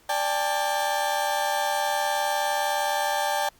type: chord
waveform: 35% pulse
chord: D suspended fourth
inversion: none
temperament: equal with one note detuned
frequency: 587.3 / 800.5 / 880 Hz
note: D5 / G5 / A5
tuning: 0 / +36 / 0 cents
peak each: -28 / -25 / -26 dBFS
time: 0.09-3.49 s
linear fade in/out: 5 ms
effects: pink hiss -58 dBFS RMS until 3.59 s + Opus 48 kbps